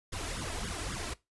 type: noise with flanger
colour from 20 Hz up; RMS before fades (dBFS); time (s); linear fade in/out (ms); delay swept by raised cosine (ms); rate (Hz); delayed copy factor
pink; -37; 0.12-1.14; 10; 0.58 to 3.08; 3.7; +0.9
effects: noise-tail reverb RT60 0.2 s tail -19 dB re dry + resampled to 24000 Hz